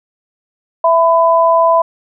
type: tone pair together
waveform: sine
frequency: 661.9 / 1003 Hz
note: E5 / B5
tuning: +7 / +26 cents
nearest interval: perfect fifth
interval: 719 cents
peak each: -10 dBFS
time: 0.84-1.82 s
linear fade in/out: 5 ms
effects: none